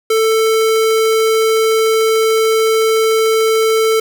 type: tone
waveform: square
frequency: 443.2 Hz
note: A4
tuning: 13 cents sharp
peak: -11 dBFS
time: 0.1-4 s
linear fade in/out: 5 ms
effects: 8-bit